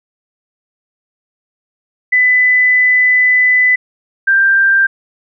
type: tone pair in turn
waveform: sine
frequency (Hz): 2000 / 1581.5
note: B6 / G6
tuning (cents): +21 / +15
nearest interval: major third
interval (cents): 406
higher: first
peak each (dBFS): -7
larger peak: neither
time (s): 2.12-3.76 / 4.27-4.87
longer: first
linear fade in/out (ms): 10
effects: none